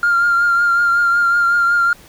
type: tone with vibrato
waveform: triangle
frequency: 1396.9 Hz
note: F6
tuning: in tune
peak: -8 dBFS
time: 0.03-1.93 s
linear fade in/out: 2 ms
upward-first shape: triangle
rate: 5.4 Hz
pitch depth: 30 cents each way
effects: tanh soft clip ceiling -8 dBFS + pink hiss -44 dBFS RMS until 2.08 s